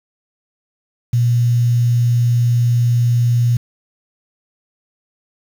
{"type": "tone with quantisation", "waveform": "sine", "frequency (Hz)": 120, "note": "B2", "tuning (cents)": -49, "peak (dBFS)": -11, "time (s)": [1.13, 3.57], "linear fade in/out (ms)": 5, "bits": 6, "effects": []}